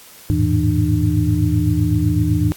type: tone cluster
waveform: sine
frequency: 82.5 / 102.8 / 110.7 / 162.3 / 300.6 Hz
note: E2 / G#2 / A2 / E3 / D4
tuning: +2 / -17 / +11 / -27 / +40 cents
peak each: -20 dBFS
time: 0.3-2.52 s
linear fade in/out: 0 ms
effects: white hiss -42 dBFS RMS until 2.56 s + AAC 64 kbps